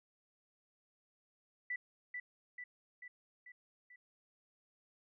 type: tone with echo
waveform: sine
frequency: 1975.5 Hz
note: B6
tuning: in tune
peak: -36 dBFS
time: 1.7-1.76 s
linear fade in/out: 5 ms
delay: 440 ms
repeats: 5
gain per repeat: -4 dB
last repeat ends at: 3.96 s
effects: none